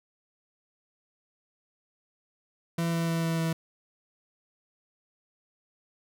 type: tone with pitch steps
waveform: 40% pulse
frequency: 167.6 / 166.54 / 165.48 / 164.44 / 163.39 Hz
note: E3 / E3 / E3 / E3 / E3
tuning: +29 / +18 / +7 / -4 / -15 cents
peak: -25 dBFS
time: 2.78-3.53 s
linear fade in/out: 5 ms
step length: 150 ms
effects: none